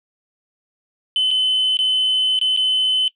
sine tone with dropouts, 3038 Hz, F#7, 45 cents sharp, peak -13 dBFS, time 1.16-3.08 s, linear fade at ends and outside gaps 1 ms, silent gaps 1.307-1.312 / 1.77-1.789 / 2.39-2.413 / 2.564-2.573 s, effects noise-tail reverb RT60 0.1 s tail -19 dB re dry + tanh soft clip ceiling -12 dBFS

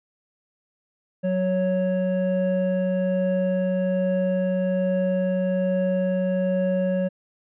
triangle tone pair together, 185.2 / 554.4 Hz, F#3 / C#5, +2 / 0 cents, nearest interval octave + perfect fifth, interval 1898 cents, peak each -21 / -21 dBFS, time 1.23-7.09 s, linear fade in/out 20 ms, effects resampled to 8000 Hz

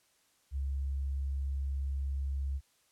sine tone, 68.5 Hz, C#2, 20 cents flat, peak -31 dBFS, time 0.51-2.61 s, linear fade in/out 50 ms, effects white hiss -70 dBFS RMS until 2.91 s + low-pass 11000 Hz 12 dB/octave

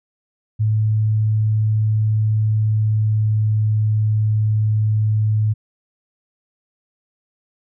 sine tone with pitch glide, 108.2 to 107.58 Hz, A2 to A2, -29 to -39 cents, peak -14 dBFS, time 0.59-5.54 s, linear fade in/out 20 ms, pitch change -10 cents, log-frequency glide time 2.51-3.56 s, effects none

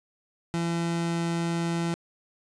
30% pulse tone, 168.7 Hz, E3, 40 cents sharp, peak -23 dBFS, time 0.54-1.94 s, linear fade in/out 0 ms, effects resampled to 22050 Hz + 9-bit

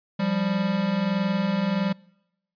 square tone pair together, 175.2 / 196.66 Hz, F3 / G3, +6 / +6 cents, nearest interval major second, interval 200 cents, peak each -28 / -24 dBFS, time 0.19-1.93 s, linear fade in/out 10 ms, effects noise-tail reverb RT60 0.9 s tail -26 dB re dry + resampled to 11025 Hz

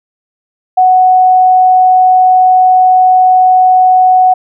sine tone, 741 Hz, F#5, 2 cents sharp, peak -3 dBFS, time 0.77-4.34 s, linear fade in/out 10 ms, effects none

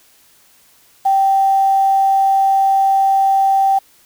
sine tone with quantisation, 779 Hz, G5, 11 cents flat, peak -10 dBFS, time 1.05-3.79 s, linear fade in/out 10 ms, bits 6, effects white hiss -51 dBFS RMS until 4.05 s

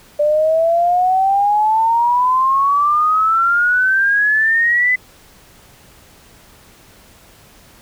sine exponential sweep, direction up, 587.3 to 2023 Hz, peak -11 dBFS, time 0.19-4.96 s, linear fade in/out 10 ms, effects pink hiss -46 dBFS RMS until 7.81 s

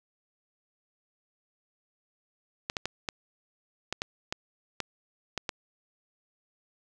clicks, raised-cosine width 0.2 ms, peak -13 dBFS, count 10, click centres 2.699 / 2.768 / 2.856 / 3.088 / 3.926 / 4.019 / 4.325 / 4.803 / 5.377 / 5.492 s, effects none

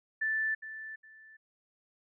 sine tone with echo, 1760 Hz, A6, in tune, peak -28 dBFS, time 0.21-0.55 s, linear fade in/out 10 ms, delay 410 ms, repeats 2, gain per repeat -12 dB, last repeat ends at 1.37 s, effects none

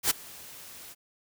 white noise with ADSR envelope, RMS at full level -22 dBFS, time 0.03-0.95 s, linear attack 73 ms, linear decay 14 ms, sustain -24 dB, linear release 32 ms, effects none

